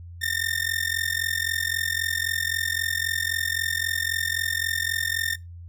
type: tone with amplitude modulation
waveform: sawtooth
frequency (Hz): 1814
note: A#6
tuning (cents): -48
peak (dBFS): -17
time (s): 0.21-5.36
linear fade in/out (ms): 20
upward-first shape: sine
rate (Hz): 43.8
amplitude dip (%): 90
effects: noise-tail reverb RT60 0.2 s tail -21 dB re dry + added 86 Hz sine -38 dBFS peak until 5.68 s